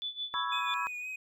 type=tone with tremolo; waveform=sine; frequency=3475 Hz; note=A7; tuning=22 cents flat; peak=-32 dBFS; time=0.02-0.74 s; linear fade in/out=0 ms; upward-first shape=sine; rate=6.1 Hz; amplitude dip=85%
type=chord; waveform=sine; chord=C# minor seventh; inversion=third; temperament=equal; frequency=987.8 / 1108.7 / 1318.5 / 1661.2 Hz; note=B5 / C#6 / E6 / G#6; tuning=0 / 0 / 0 / 0 cents; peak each=-35 / -36 / -37 / -39 dBFS; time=0.34-0.87 s; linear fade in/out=0 ms
type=tone with vibrato; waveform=triangle; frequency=2489 Hz; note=D#7; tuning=in tune; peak=-35 dBFS; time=0.52-1.16 s; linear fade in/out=5 ms; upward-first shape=triangle; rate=3.9 Hz; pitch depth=34 cents each way
effects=none